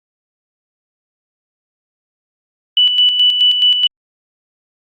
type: tone with tremolo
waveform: sine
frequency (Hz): 2970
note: F#7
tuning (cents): +6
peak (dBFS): -7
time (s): 2.77-3.87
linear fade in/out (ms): 2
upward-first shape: square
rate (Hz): 4.7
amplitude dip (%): 50
effects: Opus 48 kbps